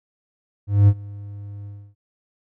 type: tone with ADSR envelope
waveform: triangle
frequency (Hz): 101.5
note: G#2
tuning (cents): -39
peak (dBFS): -6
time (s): 0.67-1.95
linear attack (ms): 210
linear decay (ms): 56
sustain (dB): -24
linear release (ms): 290
effects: none